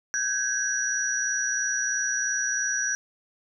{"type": "tone cluster", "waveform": "sine", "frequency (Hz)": [1535, 1658, 5820], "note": ["G6", "G#6", "F#8"], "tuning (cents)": [-37, -3, -29], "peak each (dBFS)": [-30, -29, -27], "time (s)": [0.14, 2.95], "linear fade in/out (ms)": 0, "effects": []}